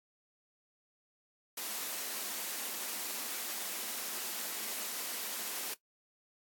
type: high-pass noise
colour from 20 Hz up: white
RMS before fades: -39 dBFS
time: 1.57-5.74 s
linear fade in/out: 5 ms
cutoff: 200 Hz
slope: 48 dB/octave
effects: noise-tail reverb RT60 0.1 s tail -17 dB re dry + AAC 64 kbps